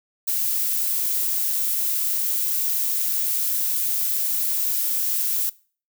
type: noise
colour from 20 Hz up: violet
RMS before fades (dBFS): -23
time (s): 0.27-5.5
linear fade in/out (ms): 10
effects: noise-tail reverb RT60 0.4 s tail -21 dB re dry